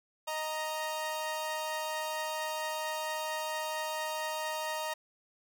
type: tone pair together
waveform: sawtooth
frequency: 623 / 932.3 Hz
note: D#5 / A#5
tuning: +2 / 0 cents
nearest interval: perfect fifth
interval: 698 cents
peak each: -33 / -32 dBFS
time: 0.27-4.94 s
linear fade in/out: 10 ms
effects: none